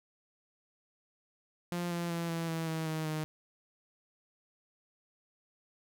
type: tone with pitch steps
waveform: sawtooth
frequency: 174.61 / 171.71 / 168.86 / 166.05 / 163.29 / 160.58 / 157.91 / 155.29 Hz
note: F3 / F3 / E3 / E3 / E3 / E3 / D#3 / D#3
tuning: 0 / -29 / +42 / +13 / -16 / -45 / +26 / -3 cents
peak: -29 dBFS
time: 1.72-3.24 s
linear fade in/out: 0 ms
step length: 190 ms
effects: none